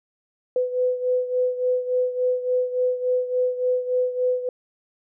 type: beating tone pair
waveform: sine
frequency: 501 / 504.5 Hz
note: B4 / B4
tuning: +25 / +37 cents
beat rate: 3.5 Hz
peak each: -21 / -26 dBFS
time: 0.56-4.49 s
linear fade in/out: 2 ms
effects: none